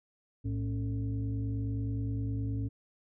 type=tone with frequency modulation; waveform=sine; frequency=108.8 Hz; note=A2; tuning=19 cents flat; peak=-30 dBFS; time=0.44-2.69 s; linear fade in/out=20 ms; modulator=168 Hz; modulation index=0.84; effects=none